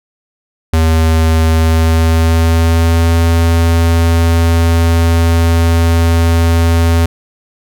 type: tone with pitch glide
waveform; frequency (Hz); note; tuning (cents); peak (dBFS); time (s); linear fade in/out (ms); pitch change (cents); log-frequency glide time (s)
square; 80.7 to 83.45; E2 to E2; -36 to +22; -8; 0.73-7.06; 5; +58; 1.48-3.16
effects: none